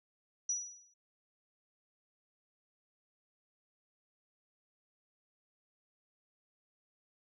sine tone with exponential decay, 5860 Hz, F#8, 18 cents flat, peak -29 dBFS, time 0.49-0.94 s, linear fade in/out 5 ms, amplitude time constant 96 ms, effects none

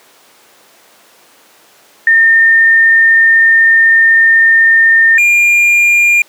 sine / triangle tone pair in turn, 1816 / 2400 Hz, A#6 / D7, -46 / +37 cents, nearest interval perfect fourth, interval 483 cents, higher second, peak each -4 dBFS, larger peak neither, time 2.07-5.18 / 5.18-6.22 s, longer first, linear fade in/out 2 ms, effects pink hiss -44 dBFS RMS until 6.28 s + high-pass 400 Hz 12 dB/octave

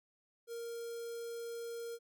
square tone with notch filter, 466.2 Hz, A#4, in tune, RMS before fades -43 dBFS, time 0.47-1.99 s, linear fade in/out 50 ms, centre 2000 Hz, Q 0.73, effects none

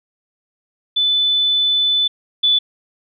sine tone pair in turn, 3500 / 3476 Hz, A7 / A7, -10 / -22 cents, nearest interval unison, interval 12 cents, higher first, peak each -13 / -11 dBFS, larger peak second, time 0.96-2.08 / 2.43-2.59 s, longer first, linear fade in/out 10 ms, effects none

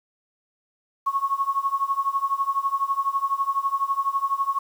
sine tone with tremolo, 1100 Hz, C#6, 14 cents flat, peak -17 dBFS, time 1.06-4.59 s, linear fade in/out 10 ms, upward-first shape triangle, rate 12 Hz, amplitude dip 95%, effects 8-bit

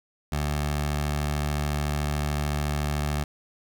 15% pulse tone with notch filter, 73.7 Hz, D2, 7 cents sharp, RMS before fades -27 dBFS, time 0.32-3.24 s, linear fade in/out 5 ms, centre 270 Hz, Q 1.5, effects none

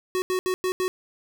square tone bursts at uneven times, 370 Hz, F#4, in tune, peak -23 dBFS, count 5, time 0.15-0.22 / 0.3-0.39 / 0.46-0.54 / 0.64-0.72 / 0.8-0.88 s, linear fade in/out 0 ms, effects none

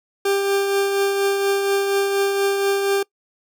40% pulse tone with tremolo, 396.4 Hz, G4, 19 cents sharp, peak -15 dBFS, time 0.25-3.03 s, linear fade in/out 5 ms, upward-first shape triangle, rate 4.2 Hz, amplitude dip 40%, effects noise-tail reverb RT60 0.1 s tail -24 dB re dry

